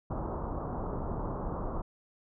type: low-pass noise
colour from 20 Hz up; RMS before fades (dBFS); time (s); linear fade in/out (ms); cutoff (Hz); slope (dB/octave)
pink; -35; 0.1-1.82; 10; 1200; 48
effects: none